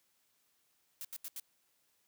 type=noise bursts; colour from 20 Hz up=blue; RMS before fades=-43 dBFS; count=4; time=1.01-1.398 s; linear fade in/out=0 ms; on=37 ms; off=80 ms; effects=white hiss -75 dBFS RMS until 2.07 s + high-pass 60 Hz 12 dB/octave